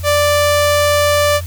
sawtooth tone, 587.3 Hz, D5, in tune, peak -7 dBFS, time 0.03-1.41 s, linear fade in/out 50 ms, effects added 87 Hz sine -22 dBFS peak until 1.46 s + white hiss -37 dBFS RMS until 1.46 s

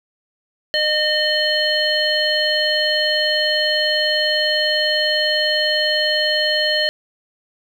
harmonic tone, 610 Hz, D#5, 34 cents flat, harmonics 1 / 3 / 5 / 7, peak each -21 / -21 / -21 / -21 dBFS, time 0.74-6.89 s, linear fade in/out 0 ms, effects 7-bit

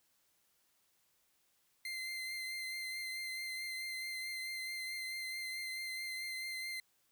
30% pulse tone with vibrato, 2079 Hz, C7, 12 cents flat, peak -37 dBFS, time 1.85-6.8 s, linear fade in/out 2 ms, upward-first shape triangle, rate 4.6 Hz, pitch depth 22 cents each way, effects white hiss -75 dBFS RMS until 7.11 s

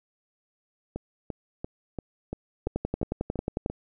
two click trains, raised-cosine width 2 ms, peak -19 / -14 dBFS, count 9 / 12, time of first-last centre 0.96-3.7 / 2.67-3.661 s, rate 2.92 / 11.1 Hz, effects none

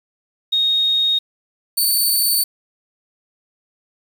sine / 10% pulse tone pair in turn, 3729 / 4516 Hz, A#7 / C#8, 0 / +31 cents, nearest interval minor third, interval 331 cents, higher second, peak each -14 / -8 dBFS, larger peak second, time 0.52-1.19 / 1.77-2.44 s, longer neither, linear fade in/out 10 ms, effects 7-bit

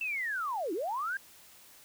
sine linear two-way sweep, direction down then up, 2697 to 302.5 to 1636 Hz, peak -31 dBFS, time 0.01-1.17 s, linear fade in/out 2 ms, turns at 0.73 s, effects white hiss -56 dBFS RMS until 1.84 s

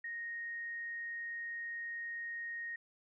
sine tone, 1864.7 Hz, A#6, in tune, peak -39 dBFS, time 0.04-2.76 s, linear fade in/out 5 ms, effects none

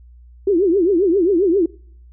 sine tone with vibrato, 366.3 Hz, F#4, 17 cents flat, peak -12 dBFS, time 0.47-1.66 s, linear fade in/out 5 ms, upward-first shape triangle, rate 7.5 Hz, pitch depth 250 cents each way, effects noise-tail reverb RT60 0.6 s tail -25 dB re dry + added 60 Hz sine -41 dBFS peak until 2.12 s

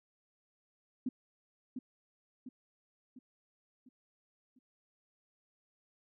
sine tone with echo, 254.1 Hz, B3, 49 cents sharp, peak -31 dBFS, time 1.06-1.09 s, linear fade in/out 5 ms, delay 700 ms, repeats 5, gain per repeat -6 dB, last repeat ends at 4.59 s, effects none

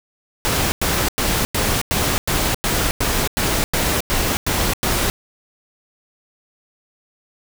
pink noise bursts, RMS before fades -19 dBFS, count 13, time 0.45-5.1 s, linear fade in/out 0 ms, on 270 ms, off 95 ms, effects none

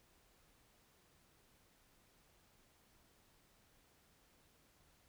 silence, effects pink hiss -71 dBFS RMS until 5.08 s

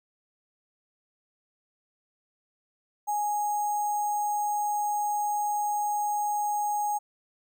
sine tone with sample-and-hold, 830.6 Hz, G#5, in tune, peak -25 dBFS, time 3.07-6.99 s, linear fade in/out 20 ms, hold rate 7350 Hz, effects none

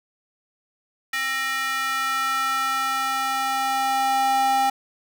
square tone with high-pass filter sweep, 266.5 Hz, C4, 32 cents sharp, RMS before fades -23 dBFS, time 1.13-4.7 s, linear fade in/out 5 ms, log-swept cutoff 1800 to 740 Hz, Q 3.1, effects none

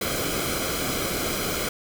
pink noise with comb filter, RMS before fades -27 dBFS, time 0.01-1.69 s, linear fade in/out 5 ms, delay 1.1 ms, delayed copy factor -0.65, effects none

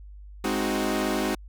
sawtooth chord, Ab dominant seventh, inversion none, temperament equal, 207.7 / 261.6 / 311.1 / 370 Hz, Ab3 / C4 / Eb4 / Gb4, 0 / 0 / 0 / 0 cents, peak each -26 dBFS, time 0.44-1.35 s, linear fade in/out 5 ms, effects added 50 Hz sine -41 dBFS peak until 1.48 s

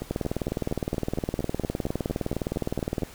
two click trains, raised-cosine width 2 ms, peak -17 / -13 dBFS, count 14 / 58, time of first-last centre 0.02-3.022 / 0.11-3.033 s, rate 4.33 / 19.5 Hz, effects pink hiss -47 dBFS RMS until 3.14 s

